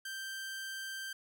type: tone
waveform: sawtooth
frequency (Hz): 1568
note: G6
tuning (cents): 0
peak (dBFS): -36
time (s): 0.05-1.13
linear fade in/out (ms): 5
effects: none